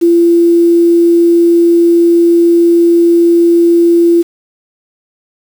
sine tone with quantisation, 340.8 Hz, F4, 42 cents flat, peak -4 dBFS, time 0.01-4.23 s, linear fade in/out 20 ms, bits 5, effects none

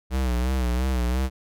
square tone with vibrato, 62.8 Hz, B1, 30 cents sharp, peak -22 dBFS, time 0.1-1.3 s, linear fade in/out 50 ms, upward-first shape sine, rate 2.9 Hz, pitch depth 84 cents each way, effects none

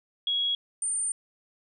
sine tone pair in turn, 3322 / 8974 Hz, G#7 / C#9, 0 / +20 cents, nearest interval octave + perfect fourth, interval 1720 cents, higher second, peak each -24 / -26 dBFS, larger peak first, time 0.27-0.55 / 0.82-1.12 s, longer second, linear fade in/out 2 ms, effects none

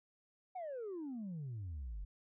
sine exponential sweep, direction down, 765 to 44.04 Hz, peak -39 dBFS, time 0.55-2.05 s, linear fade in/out 10 ms, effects tanh soft clip ceiling -39 dBFS

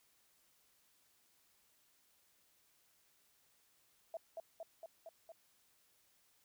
sine tone with echo, 659.3 Hz, E5, in tune, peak -40 dBFS, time 4.14-4.17 s, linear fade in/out 2 ms, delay 230 ms, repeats 5, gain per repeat -2 dB, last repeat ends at 5.32 s, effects white hiss -73 dBFS RMS until 6.44 s

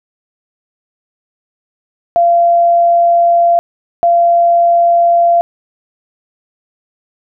sine tone pair in turn, 687 / 687 Hz, F5 / F5, -29 / -29 cents, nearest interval unison, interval 0 cents, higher neither, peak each -6 dBFS, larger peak neither, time 2.16-3.59 / 4.03-5.41 s, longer first, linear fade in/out 0 ms, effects none

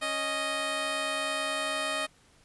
10% pulse tone pair together, 276.7 / 622.3 Hz, C#4 / D#5, -3 / 0 cents, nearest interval octave + major second, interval 1403 cents, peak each -30 / -21 dBFS, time 0.01-2.07 s, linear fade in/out 20 ms, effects pink hiss -61 dBFS RMS until 2.44 s + resampled to 24000 Hz

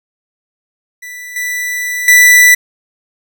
45% pulse tone with level steps, 1975.5 Hz, B6, in tune, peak -26 / -16 / -3 dBFS, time 1.02-2.55 s, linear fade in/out 10 ms, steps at 1.36 / 2.08 s, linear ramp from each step 2 ms, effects none

